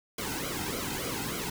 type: noise with flanger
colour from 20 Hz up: pink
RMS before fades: -34 dBFS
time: 0.18-1.5 s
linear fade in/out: 5 ms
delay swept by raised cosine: 1.1 to 1.78 ms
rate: 3.4 Hz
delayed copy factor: -0.8
effects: none